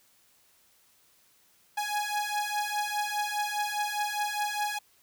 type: beating tone pair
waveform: sawtooth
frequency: 830.6 / 835.5 Hz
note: G#5 / G#5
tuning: 0 / +10 cents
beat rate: 4.9 Hz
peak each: -28 dBFS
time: 1.77-4.79 s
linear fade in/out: 10 ms
effects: white hiss -64 dBFS RMS until 5.02 s